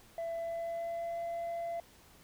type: tone with pitch glide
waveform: sine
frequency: 668 to 679.7 Hz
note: E5 to F5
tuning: +23 to -47 cents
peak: -32 dBFS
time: 0.18-1.8 s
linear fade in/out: 2 ms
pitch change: +30 cents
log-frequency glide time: 0.35-1.2 s
effects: tanh soft clip ceiling -34 dBFS + pink hiss -60 dBFS RMS until 2.23 s